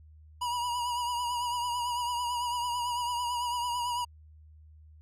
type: tone with vibrato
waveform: square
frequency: 967 Hz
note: B5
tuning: 37 cents flat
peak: -30 dBFS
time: 0.41-4.05 s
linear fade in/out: 10 ms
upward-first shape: triangle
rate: 9 Hz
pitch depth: 50 cents each way
effects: added 77 Hz sine -51 dBFS peak until 5.01 s + low-pass 12000 Hz 12 dB/octave